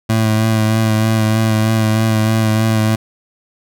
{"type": "tone with vibrato", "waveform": "25% pulse", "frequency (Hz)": 110.2, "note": "A2", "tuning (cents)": 3, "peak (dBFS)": -8, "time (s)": [0.09, 2.96], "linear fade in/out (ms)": 10, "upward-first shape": "sine", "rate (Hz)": 3.2, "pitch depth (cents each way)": 24, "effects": []}